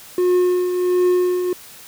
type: tone with tremolo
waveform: triangle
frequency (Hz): 360.5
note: F#4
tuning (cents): -45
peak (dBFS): -10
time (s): 0.18-1.53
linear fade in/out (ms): 2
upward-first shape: triangle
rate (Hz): 1.4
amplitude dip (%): 55
effects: white hiss -41 dBFS RMS until 1.87 s